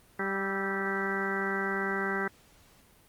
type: harmonic tone with a mistuned harmonic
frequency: 195.5 Hz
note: G3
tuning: 4 cents flat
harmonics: 1 / 2 / 3 / 4 / 5 / 6 / 7 / 8 / 9 / 10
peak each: -36 / -34 / -45 / -40 / -42 / -43 / -38 / -34 / -45 / -36 dBFS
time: 0.19-2.28 s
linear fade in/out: 5 ms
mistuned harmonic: 7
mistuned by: -57 cents
effects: pink hiss -60 dBFS RMS until 3.08 s + Opus 32 kbps